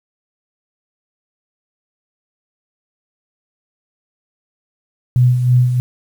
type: tone with tremolo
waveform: sine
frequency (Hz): 124.5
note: B2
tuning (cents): +14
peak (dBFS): -7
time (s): 5.16-5.8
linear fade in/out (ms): 0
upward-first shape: sine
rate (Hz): 3.1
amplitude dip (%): 55
effects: 7-bit